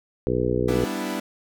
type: harmonic tone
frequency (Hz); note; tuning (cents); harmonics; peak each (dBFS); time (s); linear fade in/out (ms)
61.74; B1; 0; 1 / 2 / 3 / 4 / 5 / 6 / 7 / 8; -31 / -28 / -32 / -30 / -30 / -27 / -26 / -28; 0.27-0.85; 0
type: chord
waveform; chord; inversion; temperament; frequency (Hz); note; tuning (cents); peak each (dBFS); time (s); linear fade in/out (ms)
sawtooth; E minor seventh; first; equal; 196 / 246.9 / 293.7 / 329.6; G3 / B3 / D4 / E4; 0 / 0 / 0 / 0; -28; 0.68-1.2; 5
effects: none